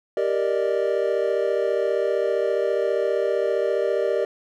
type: chord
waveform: triangle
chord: Eb major seventh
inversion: first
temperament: equal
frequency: 392 / 466.2 / 587.3 / 622.3 Hz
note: G4 / Bb4 / D5 / Eb5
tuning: 0 / 0 / 0 / 0 cents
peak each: -23 / -23 / -23 / -26 dBFS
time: 0.17-4.25 s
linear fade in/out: 2 ms
effects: none